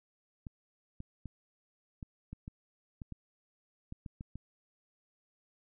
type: clicks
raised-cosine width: 5 ms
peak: -30 dBFS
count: 12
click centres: 0.468 / 1.004 / 1.257 / 2.028 / 2.33 / 2.479 / 3.018 / 3.123 / 3.924 / 4.062 / 4.209 / 4.356 s
effects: none